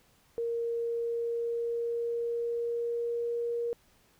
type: tone with pitch glide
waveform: sine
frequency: 466.2 to 471.3 Hz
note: A#4 to A#4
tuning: 0 to +19 cents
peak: -29 dBFS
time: 0.38-3.73 s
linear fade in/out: 0 ms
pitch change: +19 cents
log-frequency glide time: 0.74-3.31 s
effects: pink hiss -65 dBFS RMS until 4.19 s